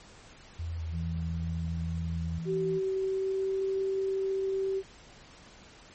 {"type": "tone with vibrato", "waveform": "sine", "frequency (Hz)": 82.41, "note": "E2", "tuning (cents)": 0, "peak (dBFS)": -32, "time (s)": [0.59, 2.39], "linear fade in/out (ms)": 5, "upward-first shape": "square", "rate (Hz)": 2.4, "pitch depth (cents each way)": 20}
{"type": "tone", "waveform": "sine", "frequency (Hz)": 165, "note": "E3", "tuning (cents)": 2, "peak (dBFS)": -33, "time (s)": [0.91, 2.81], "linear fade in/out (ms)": 50}
{"type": "tone with pitch glide", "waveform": "sine", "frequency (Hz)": [381.8, 385.8], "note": ["G4", "G4"], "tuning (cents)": [-46, -28], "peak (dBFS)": -27, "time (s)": [2.45, 4.83], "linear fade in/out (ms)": 50, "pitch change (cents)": 18, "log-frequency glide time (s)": [2.95, 3.68]}
{"effects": ["pink hiss -53 dBFS RMS until 5.94 s", "MP3 32 kbps"]}